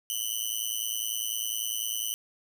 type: tone with amplitude modulation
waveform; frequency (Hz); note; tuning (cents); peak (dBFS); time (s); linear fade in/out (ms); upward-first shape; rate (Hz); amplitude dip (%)
10% pulse; 3004; F#7; +26; -17; 0.1-2.14; 0; sine; 110; 100
effects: none